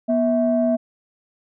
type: tone pair together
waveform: sine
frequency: 242.6 / 652 Hz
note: B3 / E5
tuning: -31 / -19 cents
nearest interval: octave + perfect fourth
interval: 1712 cents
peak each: -18 dBFS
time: 0.08-0.77 s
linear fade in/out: 20 ms
effects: tanh soft clip ceiling -9 dBFS